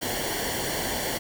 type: noise with comb filter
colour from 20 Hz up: pink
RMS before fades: -29 dBFS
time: 0.01-1.19 s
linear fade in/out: 20 ms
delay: 0.79 ms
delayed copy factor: -0.7
effects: none